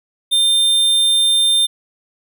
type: tone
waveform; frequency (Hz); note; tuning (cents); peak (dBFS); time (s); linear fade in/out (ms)
square; 3600; A7; +39; -12; 0.31-1.67; 20
effects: none

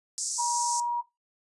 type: band-pass noise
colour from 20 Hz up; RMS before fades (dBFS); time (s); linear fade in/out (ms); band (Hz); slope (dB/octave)
white; -32; 0.18-0.8; 0; 5300 to 8500; 48
type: tone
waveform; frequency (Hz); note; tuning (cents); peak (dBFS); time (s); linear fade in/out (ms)
sine; 955; A#5; +42; -25; 0.38-1.02; 20
effects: noise-tail reverb RT60 0.2 s tail -17 dB re dry + resampled to 24000 Hz

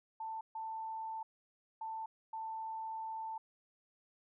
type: tone bursts at uneven times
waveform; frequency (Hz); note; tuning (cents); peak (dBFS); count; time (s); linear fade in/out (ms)
sine; 888; A5; +16; -39; 4; 0.2-0.41 / 0.55-1.23 / 1.81-2.06 / 2.33-3.38; 5
effects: none

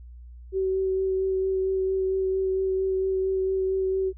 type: tone with vibrato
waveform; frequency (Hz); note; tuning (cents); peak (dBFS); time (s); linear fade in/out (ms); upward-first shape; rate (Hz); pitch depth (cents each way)
sine; 380.2; F#4; +47; -22; 0.52-4.13; 50; sine; 4.4; 12
effects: added 60 Hz sine -41 dBFS peak until 4.17 s

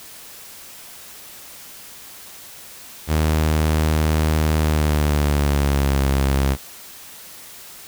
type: tone with pitch glide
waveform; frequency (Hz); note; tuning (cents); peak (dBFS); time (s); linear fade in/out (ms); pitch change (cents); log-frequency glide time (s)
sawtooth; 77.78 to 68.1; D#2 to C#2; 0 to -30; -12; 3.07-6.57; 50; -230; 4.58-6.04
effects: white hiss -40 dBFS RMS until 7.87 s

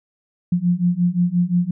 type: beating tone pair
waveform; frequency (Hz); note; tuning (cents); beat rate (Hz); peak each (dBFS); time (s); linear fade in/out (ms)
sine; 173.3 / 179; F3 / F3; -13 / +43; 5.7; -19 / -18; 0.52-1.71; 5
effects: none

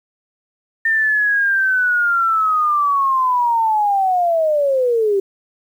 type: linear sweep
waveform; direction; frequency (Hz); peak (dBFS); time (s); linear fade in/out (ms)
sine; down; 1811 to 383.7; -13; 0.85-5.2; 5
effects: 8-bit

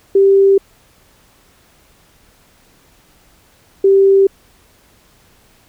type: tone pair in turn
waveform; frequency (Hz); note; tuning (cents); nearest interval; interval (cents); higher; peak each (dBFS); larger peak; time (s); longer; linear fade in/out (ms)
sine; 392 / 390.6; G4 / G4; 0 / -6; unison; 6; first; -6; neither; 0.15-0.58 / 3.84-4.27; neither; 5
effects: pink hiss -51 dBFS RMS until 5.68 s

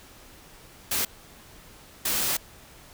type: noise bursts at uneven times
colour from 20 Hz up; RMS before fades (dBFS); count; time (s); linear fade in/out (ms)
white; -26; 2; 0.91-1.05 / 2.05-2.37; 5
effects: pink hiss -50 dBFS RMS until 2.93 s

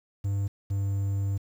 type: tone pair in turn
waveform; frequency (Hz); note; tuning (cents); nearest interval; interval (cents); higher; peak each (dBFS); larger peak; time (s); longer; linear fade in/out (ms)
triangle; 99.5 / 98.76; G2 / G2; +26 / +13; unison; 13; first; -23; neither; 0.24-0.48 / 0.7-1.38; second; 10
effects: 9-bit

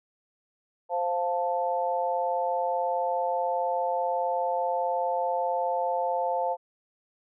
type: chord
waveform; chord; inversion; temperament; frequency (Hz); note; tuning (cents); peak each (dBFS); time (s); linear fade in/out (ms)
sine; F major; second; equal; 523.3 / 698.5 / 880; C5 / F5 / A5; 0 / 0 / 0; -29; 0.89-6.57; 50
effects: none

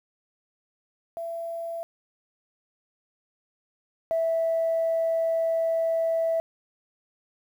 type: tone pair in turn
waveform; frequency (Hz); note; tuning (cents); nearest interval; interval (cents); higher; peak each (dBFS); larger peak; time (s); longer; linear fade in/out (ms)
sine; 670 / 657; E5 / E5; +28 / -6; unison; 34; first; -30 / -21; second; 1.17-1.83 / 4.11-6.4; second; 0
effects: tanh soft clip ceiling -17 dBFS + 9-bit

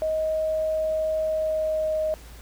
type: tone with pitch glide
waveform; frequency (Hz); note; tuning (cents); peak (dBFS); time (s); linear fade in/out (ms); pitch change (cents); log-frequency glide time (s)
sine; 629 to 624.3; D#5 to D#5; +19 to +6; -22; 0.02-2.14; 0; -13; 1.22-1.97
effects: added 56 Hz sine -43 dBFS peak until 2.41 s + pink hiss -49 dBFS RMS until 2.41 s

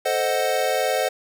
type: chord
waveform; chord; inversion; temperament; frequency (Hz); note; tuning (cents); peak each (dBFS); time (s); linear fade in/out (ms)
square; A diminished seventh; none; equal; 440 / 523.3 / 622.3 / 740; A4 / C5 / Eb5 / Gb5; 0 / 0 / 0 / 0; -29 / -25 / -26 / -26; 0.05-1.09; 10
effects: none

